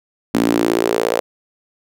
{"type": "tone with high-pass filter sweep", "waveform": "sawtooth", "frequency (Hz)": 57, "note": "A#1", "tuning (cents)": -38, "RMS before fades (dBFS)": -17, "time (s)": [0.34, 1.2], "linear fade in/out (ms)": 0, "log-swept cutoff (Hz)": [250, 520], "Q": 3.7, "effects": []}